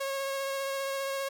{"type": "tone with vibrato", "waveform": "sawtooth", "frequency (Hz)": 546, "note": "C#5", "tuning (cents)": -26, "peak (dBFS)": -27, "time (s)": [0, 1.29], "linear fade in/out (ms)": 10, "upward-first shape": "sine", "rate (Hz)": 15, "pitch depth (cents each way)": 13, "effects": []}